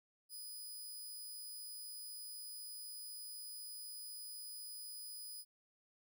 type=tone; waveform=10% pulse; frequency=4978 Hz; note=D#8; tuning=in tune; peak=-40 dBFS; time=0.29-5.45 s; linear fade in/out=50 ms; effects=none